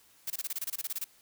blue noise bursts, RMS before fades -34 dBFS, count 14, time 0.27-1.043 s, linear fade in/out 5 ms, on 32 ms, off 25 ms, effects white hiss -62 dBFS RMS until 1.21 s

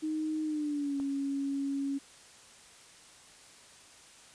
sine tone with pitch glide, 311.1 to 277.2 Hz, D#4 to C#4, 0 to 0 cents, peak -30 dBFS, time 0.02-1.99 s, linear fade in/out 20 ms, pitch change -200 cents, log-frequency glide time 0.43-0.99 s
click, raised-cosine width 1 ms, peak -32 dBFS, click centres 1 s
effects white hiss -55 dBFS RMS until 4.34 s + resampled to 22050 Hz

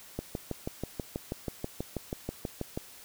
click train, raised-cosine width 2 ms, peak -19 dBFS, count 17, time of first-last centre 0.19-2.775 s, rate 6.19 Hz, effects white hiss -51 dBFS RMS until 3.04 s

